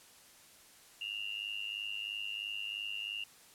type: tone with amplitude modulation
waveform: sine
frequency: 2800 Hz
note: F7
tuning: 4 cents sharp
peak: -33 dBFS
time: 1.01-3.24 s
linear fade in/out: 5 ms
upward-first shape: sine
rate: 103 Hz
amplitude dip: 90%
effects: white hiss -59 dBFS RMS until 3.54 s + low-pass 12000 Hz 12 dB/octave